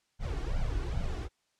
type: noise with flanger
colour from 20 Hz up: brown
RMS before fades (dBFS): -32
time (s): 0.19-1.29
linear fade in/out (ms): 50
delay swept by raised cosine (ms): 1.3 to 2.8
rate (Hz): 2.5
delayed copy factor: +0.75
effects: white hiss -75 dBFS RMS until 1.59 s + low-pass 7000 Hz 12 dB/octave